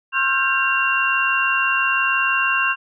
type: tone cluster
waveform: sine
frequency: 1071 / 1354 / 1440 / 1581 / 2760 Hz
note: C6 / E6 / F#6 / G6 / F7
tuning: +40 / +46 / -47 / +14 / -21 cents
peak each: -22 / -28 / -29 / -21 / -20 dBFS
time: 0.12-2.76 s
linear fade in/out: 50 ms
effects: none